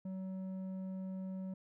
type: tone with low-pass filter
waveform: square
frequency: 188.6 Hz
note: F#3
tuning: 33 cents sharp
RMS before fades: -42 dBFS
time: 0.05-1.54 s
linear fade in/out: 5 ms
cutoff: 470 Hz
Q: 0.77
effects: none